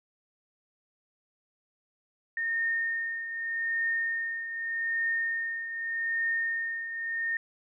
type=tone with tremolo; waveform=sine; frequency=1832 Hz; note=A#6; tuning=31 cents flat; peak=-25 dBFS; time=2.37-7.37 s; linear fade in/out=2 ms; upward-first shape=triangle; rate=0.83 Hz; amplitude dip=65%; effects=none